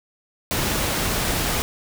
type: noise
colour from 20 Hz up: pink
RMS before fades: -23 dBFS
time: 0.51-1.62 s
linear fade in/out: 0 ms
effects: none